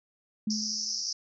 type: tone with exponential decay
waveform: sine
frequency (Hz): 214.2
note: A3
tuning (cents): -46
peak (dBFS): -25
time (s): 0.47-1.03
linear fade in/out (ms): 5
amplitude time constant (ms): 120
type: band-pass noise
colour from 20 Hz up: white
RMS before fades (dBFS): -33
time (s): 0.5-1.13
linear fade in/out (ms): 5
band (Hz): 4900 to 5900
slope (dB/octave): 96
effects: none